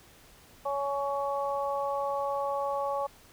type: harmonic tone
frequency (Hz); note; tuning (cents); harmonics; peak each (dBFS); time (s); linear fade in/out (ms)
280; C#4; +18; 2 / 3 / 4; -31 / -33 / -34; 0.65-3.07; 10
effects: pink hiss -56 dBFS RMS until 3.32 s